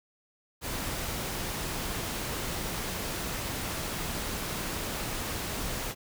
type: noise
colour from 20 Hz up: pink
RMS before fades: -34 dBFS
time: 0.61-5.95 s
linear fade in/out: 50 ms
effects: none

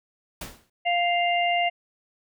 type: noise with exponential decay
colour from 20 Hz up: pink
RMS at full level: -32 dBFS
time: 0.41-0.7 s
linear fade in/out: 5 ms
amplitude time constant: 62 ms
type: harmonic tone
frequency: 698.5 Hz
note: F5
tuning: in tune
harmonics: 1 / 3 / 4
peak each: -22 / -27 / -28 dBFS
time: 0.85-1.7 s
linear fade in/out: 20 ms
effects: none

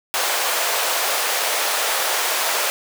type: high-pass noise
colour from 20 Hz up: pink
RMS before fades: -21 dBFS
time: 0.14-2.7 s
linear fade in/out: 0 ms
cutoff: 530 Hz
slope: 24 dB/octave
effects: none

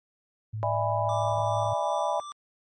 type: tone with vibrato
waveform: sine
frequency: 108.4 Hz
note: A2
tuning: 25 cents flat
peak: -30 dBFS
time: 0.53-1.74 s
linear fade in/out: 10 ms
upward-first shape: triangle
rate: 16 Hz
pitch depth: 11 cents each way
type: chord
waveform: sine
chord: E dominant seventh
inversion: third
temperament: just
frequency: 593.3 / 659.3 / 824.1 / 988.9 Hz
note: D5 / E5 / G#5 / B5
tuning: +18 / 0 / -14 / +2 cents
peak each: -30 dBFS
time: 0.63-2.2 s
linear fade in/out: 0 ms
type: tone with tremolo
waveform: square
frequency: 1174.7 Hz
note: D6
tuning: in tune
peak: -36 dBFS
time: 1.09-2.32 s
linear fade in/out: 0 ms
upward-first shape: sine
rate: 2.5 Hz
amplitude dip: 35%
effects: MP3 32 kbps

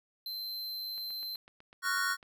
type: tone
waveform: square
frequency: 4099 Hz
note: C8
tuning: 36 cents flat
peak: -37 dBFS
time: 0.26-1.36 s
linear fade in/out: 2 ms
type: click train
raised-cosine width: 0.3 ms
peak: -38 dBFS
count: 11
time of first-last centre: 0.98-2.228 s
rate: 8.01 Hz
type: chord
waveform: square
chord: Gb major seventh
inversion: second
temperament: just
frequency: 1110 / 1387.5 / 1480 / 1850 Hz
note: Db6 / F6 / Gb6 / Bb6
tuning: +2 / -12 / 0 / -14 cents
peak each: -37 / -37 / -33 / -37 dBFS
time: 1.82-2.17 s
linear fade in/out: 50 ms
effects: none

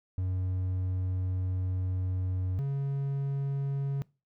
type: tone pair in turn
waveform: triangle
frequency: 92.5 / 138.59 Hz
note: F#2 / C#3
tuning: 0 / 0 cents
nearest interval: perfect fifth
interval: 700 cents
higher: second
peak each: -26 dBFS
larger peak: neither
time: 0.18-2.59 / 2.59-4.02 s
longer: first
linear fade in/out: 0 ms
effects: noise-tail reverb RT60 0.3 s tail -23 dB re dry

